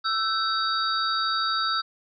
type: tone cluster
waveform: sine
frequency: 1324 / 1537 / 3789 / 4630 Hz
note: E6 / G6 / A#7 / D8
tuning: +7 / -35 / +27 / -25 cents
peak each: -25 / -32 / -31 / -29 dBFS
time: 0.04-1.82 s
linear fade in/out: 20 ms
effects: none